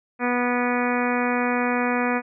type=harmonic tone with a mistuned harmonic; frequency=245 Hz; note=B3; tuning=14 cents flat; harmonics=1 / 2 / 3 / 4 / 5 / 6 / 7 / 8 / 9 / 10; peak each=-24 / -27 / -29 / -30 / -31 / -32 / -32 / -33 / -34 / -34 dBFS; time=0.19-2.22 s; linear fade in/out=50 ms; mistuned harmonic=9; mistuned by=+20 cents; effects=none